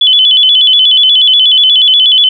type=tone with vibrato; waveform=sine; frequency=3228 Hz; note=G#7; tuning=50 cents flat; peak=-3 dBFS; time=0.01-2.29 s; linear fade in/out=5 ms; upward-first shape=square; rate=8.3 Hz; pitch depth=100 cents each way; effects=none

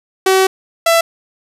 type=tone pair in turn; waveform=sawtooth; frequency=380 / 667 Hz; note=F#4 / E5; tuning=+46 / +20 cents; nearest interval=minor seventh; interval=974 cents; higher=second; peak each=-5 dBFS; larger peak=neither; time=0.26-0.47 / 0.86-1.01 s; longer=first; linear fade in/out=5 ms; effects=resampled to 32000 Hz + 7-bit

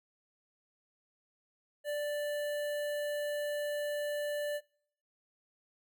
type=tone with notch filter; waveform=square; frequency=587.3 Hz; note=D5; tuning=in tune; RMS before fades=-35 dBFS; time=1.84-4.61 s; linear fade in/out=50 ms; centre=5400 Hz; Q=1; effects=noise-tail reverb RT60 0.7 s tail -26 dB re dry

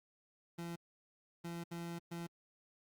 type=tone bursts at uneven times; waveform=30% pulse; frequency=170.1 Hz; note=F3; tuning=45 cents flat; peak=-39 dBFS; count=4; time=0.58-0.76 / 1.44-1.64 / 1.71-1.99 / 2.11-2.27 s; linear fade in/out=10 ms; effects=Opus 48 kbps

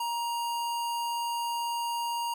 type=tone; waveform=square; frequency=941 Hz; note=A#5; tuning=16 cents sharp; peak=-30 dBFS; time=0-2.34 s; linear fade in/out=5 ms; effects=none

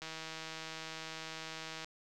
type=click train; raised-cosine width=0.2 ms; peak=-26 dBFS; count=293; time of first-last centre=0.02-1.845 s; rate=160 Hz; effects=none

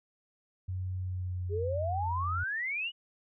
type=tone with pitch glide; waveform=sine; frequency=92.5 to 88.63 Hz; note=F#2 to F2; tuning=0 to +26 cents; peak=-32 dBFS; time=0.68-2.44 s; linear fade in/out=10 ms; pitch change=-74 cents; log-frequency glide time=0.97-1.82 s
type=exponential sweep; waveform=sine; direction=up; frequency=392 to 2973 Hz; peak=-31 dBFS; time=1.49-2.92 s; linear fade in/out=50 ms
effects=none

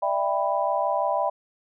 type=chord; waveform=sine; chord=E minor seventh; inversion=third; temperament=just; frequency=593.3 / 659.3 / 791.1 / 988.9 Hz; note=D5 / E5 / G5 / B5; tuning=+18 / 0 / +16 / +2 cents; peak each=-27 dBFS; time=0.02-1.3 s; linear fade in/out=10 ms; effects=none

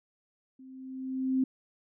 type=tone with level ramp; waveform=sine; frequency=261.6 Hz; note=C4; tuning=in tune; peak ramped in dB=-48 to -22 dBFS; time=0.59-1.44 s; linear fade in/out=5 ms; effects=none

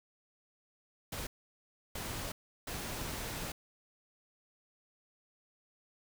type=noise bursts at uneven times; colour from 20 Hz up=pink; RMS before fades=-40 dBFS; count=3; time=1.12-1.27 / 1.95-2.32 / 2.67-3.52 s; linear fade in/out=5 ms; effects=none

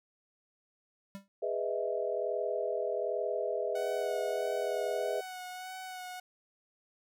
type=tone with exponential decay; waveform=square; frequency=197.2 Hz; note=G3; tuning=11 cents sharp; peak=-38 dBFS; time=1.15-1.28 s; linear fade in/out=0 ms; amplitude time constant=28 ms
type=chord; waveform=sine; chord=E major seventh; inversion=first; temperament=just; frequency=412 / 494.4 / 618.1 / 659.3 Hz; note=G#4 / B4 / D#5 / E5; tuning=-14 / +2 / -12 / 0 cents; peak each=-36 dBFS; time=1.42-5.21 s; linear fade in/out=10 ms
type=tone with vibrato; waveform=sawtooth; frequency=740 Hz; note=F#5; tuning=in tune; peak=-37 dBFS; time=3.75-6.2 s; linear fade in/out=5 ms; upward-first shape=sine; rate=1.6 Hz; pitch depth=24 cents each way
effects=none

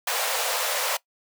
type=high-pass noise; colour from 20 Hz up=pink; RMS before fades=-26 dBFS; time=0.07-0.97 s; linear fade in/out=5 ms; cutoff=470 Hz; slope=96 dB/octave; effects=noise-tail reverb RT60 0.1 s tail -20 dB re dry

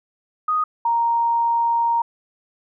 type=tone pair in turn; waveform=sine; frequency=1244.5 / 932.3 Hz; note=D#6 / A#5; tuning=0 / 0 cents; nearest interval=perfect fourth; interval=500 cents; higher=first; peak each=-17 / -16 dBFS; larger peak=second; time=0.48-0.64 / 0.85-2.02 s; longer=second; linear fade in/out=5 ms; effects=none

